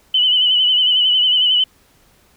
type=tone with vibrato; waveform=sine; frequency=2997 Hz; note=F#7; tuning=22 cents sharp; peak=-11 dBFS; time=0.14-1.64 s; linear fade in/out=5 ms; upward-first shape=sine; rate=11 Hz; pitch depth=48 cents each way; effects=pink hiss -54 dBFS RMS until 2.36 s